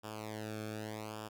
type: tone with flanger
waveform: sawtooth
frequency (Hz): 107.9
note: A2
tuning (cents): -33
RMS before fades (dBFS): -43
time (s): 0.03-1.29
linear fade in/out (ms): 20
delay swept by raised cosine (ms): 0.48 to 1.03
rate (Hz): 0.84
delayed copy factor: -0.85
effects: none